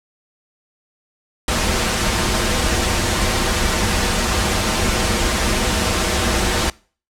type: noise with comb filter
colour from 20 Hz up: pink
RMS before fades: -18 dBFS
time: 1.48-6.7 s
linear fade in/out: 2 ms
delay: 7.1 ms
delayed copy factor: -0.6
effects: noise-tail reverb RT60 0.4 s tail -23 dB re dry + low-pass 9000 Hz 12 dB/octave